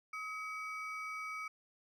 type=ring-modulated tone; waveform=triangle; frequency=1772 Hz; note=A6; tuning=12 cents sharp; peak=-35 dBFS; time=0.13-1.48 s; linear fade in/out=5 ms; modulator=500 Hz; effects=none